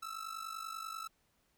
45% pulse ring-modulated tone, 1318.5 Hz, E6, in tune, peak -38 dBFS, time 0.02-1.08 s, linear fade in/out 10 ms, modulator 25.1 Hz, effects pink hiss -75 dBFS RMS until 1.57 s

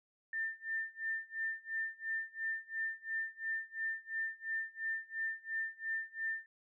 sine tone with tremolo, 1794 Hz, A6, 33 cents sharp, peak -33 dBFS, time 0.33-6.46 s, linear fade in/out 2 ms, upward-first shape sine, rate 2.9 Hz, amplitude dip 95%, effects none

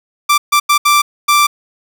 sawtooth tone bursts at uneven times, 1174.7 Hz, D6, in tune, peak -4 dBFS, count 5, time 0.29-0.38 / 0.52-0.6 / 0.69-0.78 / 0.85-1.02 / 1.28-1.47 s, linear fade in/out 10 ms, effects none

